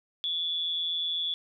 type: tone with amplitude modulation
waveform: sine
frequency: 3430 Hz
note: A7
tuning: 45 cents flat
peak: -25 dBFS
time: 0.24-1.34 s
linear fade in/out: 0 ms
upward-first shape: sine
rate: 168 Hz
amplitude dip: 55%
effects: none